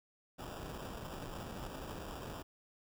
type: noise with sample-and-hold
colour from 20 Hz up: pink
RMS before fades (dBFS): -45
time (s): 0.38-2.43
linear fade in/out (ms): 20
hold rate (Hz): 2100
effects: none